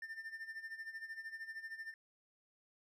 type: tone with tremolo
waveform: triangle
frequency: 1796 Hz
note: A6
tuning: 35 cents sharp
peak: -40 dBFS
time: 0.02-1.94 s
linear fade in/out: 2 ms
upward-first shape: sine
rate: 13 Hz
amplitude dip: 75%
effects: none